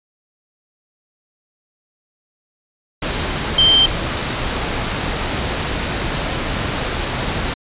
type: tone in noise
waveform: sine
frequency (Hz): 3136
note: G7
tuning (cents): 0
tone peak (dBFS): -9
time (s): 3.58-3.86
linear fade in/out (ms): 5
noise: pink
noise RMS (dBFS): -21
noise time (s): 3.02-7.54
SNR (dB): +9
effects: resampled to 8000 Hz